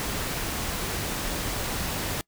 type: noise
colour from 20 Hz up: pink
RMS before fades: -30 dBFS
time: 0-2.21 s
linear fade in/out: 0 ms
effects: noise-tail reverb RT60 0.1 s tail -24 dB re dry